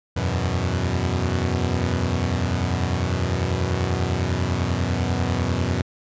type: chord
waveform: sawtooth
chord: E suspended second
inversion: none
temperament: equal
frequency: 82.41 / 92.5 / 123.47 Hz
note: E2 / F#2 / B2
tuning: 0 / 0 / 0 cents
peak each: -22 / -20 / -22 dBFS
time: 0.16-5.82 s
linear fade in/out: 10 ms
effects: resampled to 16000 Hz